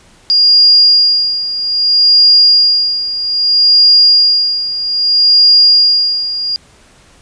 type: tone with tremolo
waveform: sine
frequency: 4831 Hz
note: D8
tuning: 48 cents sharp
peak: -3 dBFS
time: 0.3-6.56 s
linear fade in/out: 0 ms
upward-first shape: sine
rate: 0.62 Hz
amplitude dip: 75%
effects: pink hiss -45 dBFS RMS until 7.21 s + resampled to 22050 Hz